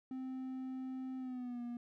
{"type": "tone with pitch glide", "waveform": "triangle", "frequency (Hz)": [260, 239.8], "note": ["C4", "A#3"], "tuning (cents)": [-11, 49], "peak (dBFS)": -38, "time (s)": [0.11, 1.77], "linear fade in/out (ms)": 2, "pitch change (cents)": -140, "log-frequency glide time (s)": [1.18, 1.62], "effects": []}